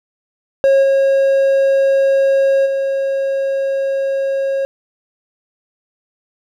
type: tone with level steps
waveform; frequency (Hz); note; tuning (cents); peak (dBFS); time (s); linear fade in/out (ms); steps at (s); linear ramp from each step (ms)
triangle; 544; C#5; -33; -6 / -8 / -13; 0.64-4.65; 0; 0.82 / 2.65; 20
effects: none